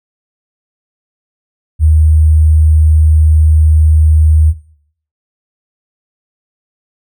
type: tone with sample-and-hold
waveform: sine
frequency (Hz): 77.78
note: D#2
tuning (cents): 0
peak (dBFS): -4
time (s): 1.79-4.54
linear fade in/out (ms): 50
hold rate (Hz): 8820
effects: noise-tail reverb RT60 0.6 s tail -17 dB re dry